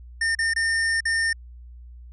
square tone with dropouts, 1815 Hz, A#6, 47 cents flat, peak -21 dBFS, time 0.21-1.33 s, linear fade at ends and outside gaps 5 ms, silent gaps 0.351-0.388 / 0.537-0.561 / 1.006-1.053 s, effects added 60 Hz sine -40 dBFS peak until 2.12 s + resampled to 24000 Hz

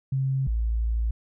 sine tone pair in turn, 134 / 56.34 Hz, C3 / A1, +42 / +42 cents, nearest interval octave + minor third, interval 1500 cents, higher first, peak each -22 dBFS, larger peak neither, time 0.12-0.47 / 0.47-1.11 s, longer second, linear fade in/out 5 ms, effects none

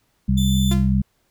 harmonic tone, 65.41 Hz, C2, in tune, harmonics 1 / 2 / 3, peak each -20 / -21 / -18 dBFS, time 0.28-1.02 s, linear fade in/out 10 ms
sawtooth tone, 3520 Hz, A7, in tune, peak -24 dBFS, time 0.37-0.74 s, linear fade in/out 10 ms
sawtooth tone with exponential decay, 344.5 Hz, F4, 24 cents flat, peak -21 dBFS, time 0.71-0.98 s, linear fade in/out 5 ms, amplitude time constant 57 ms
effects pink hiss -66 dBFS RMS until 1.3 s

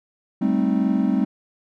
triangle chord, A half-diminished seventh, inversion third, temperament equal with one note detuned, 196 / 218 / 261.6 / 311.1 Hz, G3 / A3 / C4 / Eb4, 0 / -16 / 0 / 0 cents, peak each -20 / -21 / -20 / -25 dBFS, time 0.41-1.25 s, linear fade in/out 10 ms, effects none

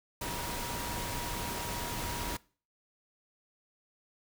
sine tone in noise, 954 Hz, A#5, 40 cents sharp, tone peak -41 dBFS, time 0.21-2.37 s, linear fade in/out 5 ms, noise pink, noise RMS -37 dBFS, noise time 0.21-2.37 s, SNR -7 dB, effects noise-tail reverb RT60 0.4 s tail -22 dB re dry

